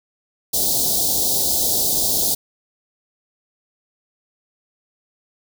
white band-stop noise, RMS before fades -19 dBFS, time 0.53-2.35 s, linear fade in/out 10 ms, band 810 to 3700 Hz, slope 48 dB/octave, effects none

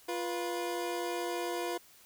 25% pulse tone pair together, 349 / 487.8 Hz, F4 / B4, -1 / -21 cents, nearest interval tritone, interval 580 cents, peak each -31 / -34 dBFS, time 0.08-1.78 s, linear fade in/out 10 ms, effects white hiss -59 dBFS RMS until 2.05 s

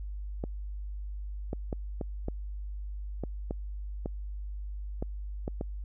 clicks, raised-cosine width 2 ms, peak -20 dBFS, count 11, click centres 0.439 / 1.531 / 1.728 / 2.012 / 2.284 / 3.237 / 3.509 / 4.059 / 5.025 / 5.479 / 5.611 s, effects added 50 Hz sine -35 dBFS peak until 5.84 s

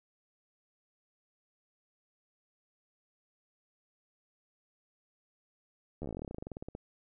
slowing click train, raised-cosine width 2 ms, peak -27 dBFS, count 24, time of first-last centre 6.02-6.751 s, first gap 12 ms, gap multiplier 1.08, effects none

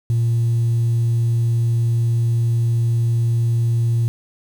sine tone, 116.54 Hz, A#2, in tune, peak -13 dBFS, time 0.1-4.08 s, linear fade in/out 0 ms, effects tanh soft clip ceiling -12 dBFS + 7-bit

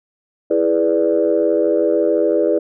sine chord, E dominant seventh, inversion none, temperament equal, 329.6 / 415.3 / 493.9 / 587.3 Hz, E4 / G#4 / B4 / D5, 0 / 0 / 0 / 0 cents, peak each -18 dBFS, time 0.5-2.59 s, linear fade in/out 10 ms, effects tanh soft clip ceiling -4 dBFS

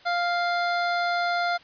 25% pulse tone, 698.5 Hz, F5, in tune, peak -19 dBFS, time 0.05-1.58 s, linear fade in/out 20 ms, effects white hiss -52 dBFS RMS until 1.63 s + resampled to 11025 Hz

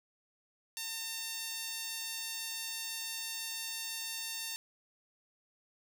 sawtooth tone with high-pass filter, 906 Hz, A#5, 50 cents flat, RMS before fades -40 dBFS, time 0.77-4.56 s, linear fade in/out 0 ms, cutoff 3700 Hz, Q 0.78, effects none

